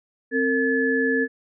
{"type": "tone cluster", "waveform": "sine", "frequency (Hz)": [262.1, 456, 1721], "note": ["C4", "A#4", "A6"], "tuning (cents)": [3, -38, -39], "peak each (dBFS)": -23, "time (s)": [0.31, 1.28], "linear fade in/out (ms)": 50, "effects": []}